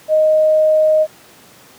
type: tone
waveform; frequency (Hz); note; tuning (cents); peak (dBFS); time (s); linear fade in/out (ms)
sine; 622; D#5; -1; -9; 0.08-1.07; 50
effects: pink hiss -44 dBFS RMS until 1.78 s + high-pass 150 Hz 12 dB/octave